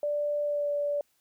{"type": "tone with pitch glide", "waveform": "sine", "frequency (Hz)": [587, 579.9], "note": ["D5", "D5"], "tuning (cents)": [-1, -22], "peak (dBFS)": -26, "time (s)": [0.03, 1.01], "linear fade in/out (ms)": 2, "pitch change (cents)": -21, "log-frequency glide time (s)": [0.43, 0.7], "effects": ["white hiss -71 dBFS RMS until 1.2 s"]}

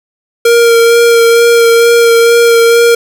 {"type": "tone with vibrato", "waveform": "square", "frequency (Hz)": 466.1, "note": "A#4", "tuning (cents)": 0, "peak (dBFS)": -4, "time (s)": [0.45, 2.95], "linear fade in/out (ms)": 5, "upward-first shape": "sine", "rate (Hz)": 2.2, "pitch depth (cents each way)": 14, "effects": []}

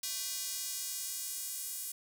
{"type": "tone with high-pass filter sweep", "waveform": "square", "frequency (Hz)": 221.4, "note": "A3", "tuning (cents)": 11, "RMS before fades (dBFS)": -39, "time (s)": [0.03, 1.92], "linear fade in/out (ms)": 5, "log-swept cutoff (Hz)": [5300, 8900], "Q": 1.1, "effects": []}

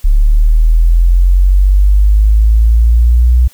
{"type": "linear sweep", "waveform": "sine", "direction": "up", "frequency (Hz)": [35.36, 61.6], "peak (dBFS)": -4, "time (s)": [0.04, 3.48], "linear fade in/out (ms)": 10, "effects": ["white hiss -44 dBFS RMS until 3.53 s"]}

